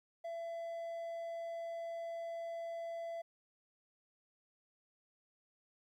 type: tone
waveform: triangle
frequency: 671 Hz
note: E5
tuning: 31 cents sharp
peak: -38 dBFS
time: 0.24-3.22 s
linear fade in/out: 10 ms
effects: 13-bit